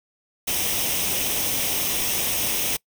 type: noise with comb filter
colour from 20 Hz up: white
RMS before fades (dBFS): -24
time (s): 0.47-2.77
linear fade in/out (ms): 10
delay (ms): 0.34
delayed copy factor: +0.55
effects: noise-tail reverb RT60 0.1 s tail -24 dB re dry